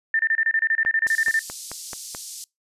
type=tone bursts; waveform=sine; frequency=1794 Hz; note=A6; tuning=33 cents sharp; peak=-17 dBFS; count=16; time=0.14-1.392 s; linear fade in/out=2 ms; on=52 ms; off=28 ms
type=click train; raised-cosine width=0.5 ms; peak=-19 dBFS; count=7; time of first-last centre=0.85-2.149 s; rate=4.62 Hz
type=band-pass noise; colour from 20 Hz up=pink; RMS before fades=-37 dBFS; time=1.07-2.44 s; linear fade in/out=0 ms; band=4900 to 11000 Hz; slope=24 dB/octave
effects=noise-tail reverb RT60 0.2 s tail -25 dB re dry + resampled to 32000 Hz